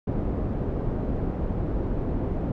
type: low-pass noise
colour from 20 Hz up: pink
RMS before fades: -27 dBFS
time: 0.07-2.52 s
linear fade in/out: 5 ms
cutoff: 470 Hz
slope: 12 dB/octave
effects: none